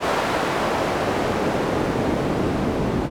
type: noise with band-pass filter sweep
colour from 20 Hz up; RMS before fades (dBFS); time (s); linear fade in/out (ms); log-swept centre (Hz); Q
pink; -22; 0-3.1; 50; 820 to 240; 0.73
effects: none